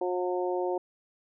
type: harmonic tone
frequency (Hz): 180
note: F#3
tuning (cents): -47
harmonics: 2 / 3 / 4 / 5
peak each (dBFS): -29 / -33 / -35 / -37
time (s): 0.01-0.78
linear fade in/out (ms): 5
effects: none